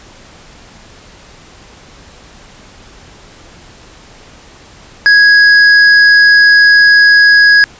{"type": "tone with hard clipping", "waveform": "sine", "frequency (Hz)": 1661, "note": "G#6", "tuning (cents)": 0, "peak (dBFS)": -4, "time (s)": [5.06, 7.64], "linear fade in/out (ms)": 0, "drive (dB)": 18, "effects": ["pink hiss -38 dBFS RMS until 7.79 s", "resampled to 16000 Hz"]}